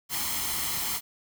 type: noise with comb filter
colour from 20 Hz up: white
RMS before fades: -30 dBFS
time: 0.09-1.01 s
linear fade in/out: 50 ms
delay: 0.95 ms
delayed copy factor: +0.55
effects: none